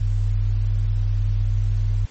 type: tone pair together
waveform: sine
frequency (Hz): 40.53 / 101.6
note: E1 / G#2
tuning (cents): -29 / -38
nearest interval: octave + major third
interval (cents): 1591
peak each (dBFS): -20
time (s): 0-2.06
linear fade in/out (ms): 10
effects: pink hiss -48 dBFS RMS until 2.1 s + MP3 32 kbps